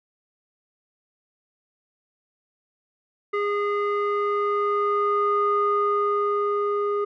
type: tone with low-pass filter sweep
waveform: square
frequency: 410.1 Hz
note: G#4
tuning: 22 cents flat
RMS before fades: -23 dBFS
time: 3.33-7.05 s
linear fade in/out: 10 ms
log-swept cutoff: 1700 to 1000 Hz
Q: 4.4
effects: none